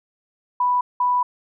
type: tone pair in turn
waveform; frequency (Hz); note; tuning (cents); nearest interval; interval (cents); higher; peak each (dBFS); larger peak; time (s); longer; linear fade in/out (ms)
sine; 987.8 / 987.8; B5 / B5; 0 / 0; unison; 0; neither; -16; neither; 0.6-0.81 / 1-1.23; second; 5
effects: none